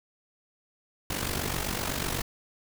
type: noise with amplitude modulation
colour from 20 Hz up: pink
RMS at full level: -28 dBFS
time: 1.1-2.22 s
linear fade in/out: 5 ms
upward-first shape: sine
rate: 47.9 Hz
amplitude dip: 70%
effects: none